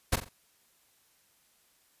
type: noise with echo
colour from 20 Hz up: pink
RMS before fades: -25 dBFS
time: 0.12-0.16 s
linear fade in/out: 10 ms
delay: 44 ms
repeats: 3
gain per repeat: -9 dB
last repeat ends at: 0.292 s
effects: white hiss -67 dBFS RMS until 2 s + resampled to 32000 Hz